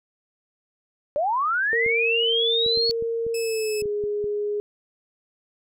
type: linear sweep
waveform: sine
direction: up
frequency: 554.4 to 4439 Hz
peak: -20 dBFS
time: 1.16-2.91 s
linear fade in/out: 0 ms
type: tone with pitch glide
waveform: sine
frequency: 460 to 414.6 Hz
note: A#4 to G#4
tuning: -23 to -3 cents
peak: -23 dBFS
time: 1.73-4.6 s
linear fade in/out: 0 ms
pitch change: -180 cents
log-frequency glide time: 3.4-3.86 s
type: clicks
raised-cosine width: 3 ms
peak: -26 dBFS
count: 10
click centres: 1.863 / 2.663 / 2.774 / 2.896 / 3.024 / 3.266 / 3.823 / 3.857 / 4.039 / 4.242 s
type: tone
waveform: 15% pulse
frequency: 2600 Hz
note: E7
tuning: 24 cents flat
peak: -24 dBFS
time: 3.34-3.82 s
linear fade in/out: 5 ms
effects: none